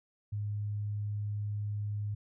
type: tone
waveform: sine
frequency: 103.83 Hz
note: G#2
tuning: in tune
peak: -32 dBFS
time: 0.32-2.15 s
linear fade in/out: 10 ms
effects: none